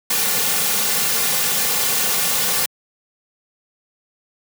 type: noise with comb filter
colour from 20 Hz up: white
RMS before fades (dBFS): -19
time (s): 0.1-2.66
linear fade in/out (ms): 5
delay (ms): 3.1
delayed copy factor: -0.75
effects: high-pass 150 Hz 12 dB/octave